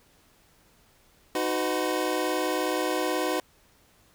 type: chord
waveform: 25% pulse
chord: B major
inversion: first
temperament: equal with one note detuned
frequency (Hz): 311.1 / 370 / 505.7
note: D#4 / F#4 / B4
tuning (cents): 0 / 0 / +41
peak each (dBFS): -26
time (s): 1.35-3.4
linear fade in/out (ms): 2
effects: pink hiss -61 dBFS RMS until 4.14 s